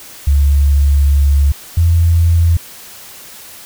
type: tone pair in turn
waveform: sine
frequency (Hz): 70.8 / 83.98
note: C#2 / E2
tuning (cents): +37 / +33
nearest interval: minor third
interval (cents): 296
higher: second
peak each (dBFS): -7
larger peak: neither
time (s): 0.27-1.52 / 1.77-2.57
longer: first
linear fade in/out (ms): 5
effects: white hiss -35 dBFS RMS until 3.65 s